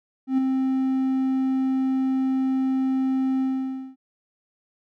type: tone with ADSR envelope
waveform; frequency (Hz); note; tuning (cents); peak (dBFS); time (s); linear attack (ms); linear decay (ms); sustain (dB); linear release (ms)
triangle; 263.4; C4; +12; -14; 0.27-3.96; 110; 7; -4; 550
effects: none